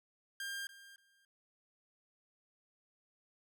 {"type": "tone with echo", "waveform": "sawtooth", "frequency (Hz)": 1600, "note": "G6", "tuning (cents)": 35, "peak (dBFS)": -36, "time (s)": [0.4, 0.67], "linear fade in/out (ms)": 2, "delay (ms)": 290, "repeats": 2, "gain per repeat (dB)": -15, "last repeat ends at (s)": 1.25, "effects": []}